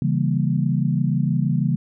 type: chord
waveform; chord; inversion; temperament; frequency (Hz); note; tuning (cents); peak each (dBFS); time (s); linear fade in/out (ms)
sine; C# diminished seventh; none; equal; 138.59 / 164.81 / 196 / 233.1; C#3 / E3 / G3 / Bb3; 0 / 0 / 0 / 0; -21 / -22 / -25 / -26; 0.02-1.76; 2
effects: none